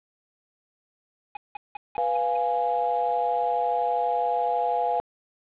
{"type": "tone bursts", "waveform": "square", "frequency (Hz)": 830.6, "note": "G#5", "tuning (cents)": 0, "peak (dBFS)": -32, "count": 6, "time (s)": [1.35, 2.37], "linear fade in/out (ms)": 5, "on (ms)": 20, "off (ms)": 180}
{"type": "chord", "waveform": "sine", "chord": "F diminished", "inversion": "second", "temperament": "equal", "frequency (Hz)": [493.9, 698.5, 830.6], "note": ["Cb5", "F5", "Ab5"], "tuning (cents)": [0, 0, 0], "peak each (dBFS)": [-29, -25, -26], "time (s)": [1.98, 5], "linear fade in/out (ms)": 0}
{"effects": ["resampled to 8000 Hz", "8-bit"]}